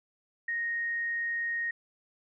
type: tone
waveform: sine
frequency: 1864.7 Hz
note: A#6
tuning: in tune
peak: -29 dBFS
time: 0.48-1.71 s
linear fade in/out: 5 ms
effects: none